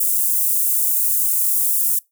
white high-pass noise, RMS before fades -18 dBFS, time 0-1.99 s, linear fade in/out 5 ms, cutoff 8700 Hz, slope 24 dB/octave, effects noise-tail reverb RT60 0.2 s tail -24 dB re dry

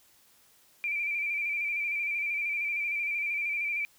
sine tone with vibrato, 2349 Hz, D7, in tune, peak -28 dBFS, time 0.84-3.85 s, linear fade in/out 0 ms, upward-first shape square, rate 13 Hz, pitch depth 33 cents each way, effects white hiss -62 dBFS RMS until 3.98 s

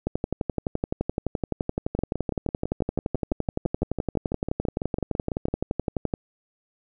two click trains, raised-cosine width 2 ms, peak -14 / -11 dBFS, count 22 / 72, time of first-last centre 1.99-5.484 / 0.07-6.138 s, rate 6.01 / 11.7 Hz, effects none

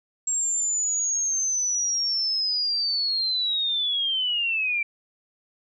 sine linear sweep, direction down, 7570 to 2329 Hz, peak -22 dBFS, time 0.27-4.83 s, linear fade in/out 5 ms, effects none

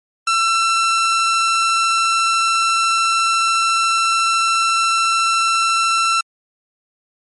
sawtooth tone, 1343 Hz, E6, 32 cents sharp, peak -10 dBFS, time 0.27-6.21 s, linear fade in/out 5 ms, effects low-pass 10000 Hz 12 dB/octave + MP3 48 kbps

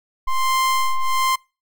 square ring-modulated tone, 523.3 Hz, C5, in tune, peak -14 dBFS, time 0.27-1.36 s, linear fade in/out 10 ms, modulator 524 Hz, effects noise-tail reverb RT60 0.3 s tail -26 dB re dry

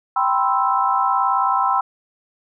sine chord, C major seventh, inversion second, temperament equal, 784 / 987.8 / 1046.5 / 1318.5 Hz, G5 / B5 / C6 / E6, 0 / 0 / 0 / 0 cents, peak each -21 dBFS, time 0.16-1.81 s, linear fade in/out 5 ms, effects none

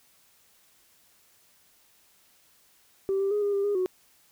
sine tone with pitch steps, 388.5 / 392.8 / 415.6 / 406.3 / 398 / 409.2 / 368.8 Hz, G4 / G4 / G#4 / G#4 / G4 / G#4 / F#4, -16 / +4 / +1 / -38 / +26 / -26 / -6 cents, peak -22 dBFS, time 3.09-3.86 s, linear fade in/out 0 ms, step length 110 ms, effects tanh soft clip ceiling -20 dBFS + white hiss -62 dBFS RMS until 4.31 s

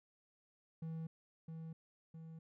triangle tone with echo, 161.9 Hz, E3, 31 cents flat, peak -39 dBFS, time 0.82-1.07 s, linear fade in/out 5 ms, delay 660 ms, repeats 2, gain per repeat -4 dB, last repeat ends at 2.39 s, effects none

